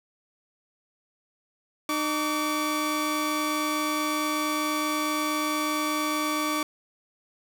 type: tone pair together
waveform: sawtooth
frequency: 304.1 / 1148 Hz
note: D#4 / D6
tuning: -40 / -40 cents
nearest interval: octave + major seventh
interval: 2300 cents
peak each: -24 / -24 dBFS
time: 1.89-6.63 s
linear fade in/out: 2 ms
effects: none